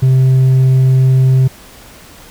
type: tone with hard clipping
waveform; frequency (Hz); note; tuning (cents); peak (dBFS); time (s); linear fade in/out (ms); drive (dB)
triangle; 130.81; C3; 0; -5; 0.02-1.48; 10; 1
effects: pink hiss -38 dBFS RMS until 2.3 s